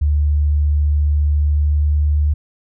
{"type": "tone with pitch glide", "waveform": "sine", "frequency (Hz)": [73.8, 74.23], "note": ["D2", "D2"], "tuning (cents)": [9, 19], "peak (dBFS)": -12, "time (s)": [0.01, 2.34], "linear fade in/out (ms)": 10, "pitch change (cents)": 10, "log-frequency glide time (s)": [1.38, 1.9], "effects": []}